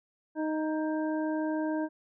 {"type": "harmonic tone with a mistuned harmonic", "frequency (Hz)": 311.1, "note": "D#4", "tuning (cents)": 0, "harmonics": [1, 2, 3, 5], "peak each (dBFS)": [-29, -35, -39, -43], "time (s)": [0.35, 1.89], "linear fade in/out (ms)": 50, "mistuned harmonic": 5, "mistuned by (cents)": 27, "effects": []}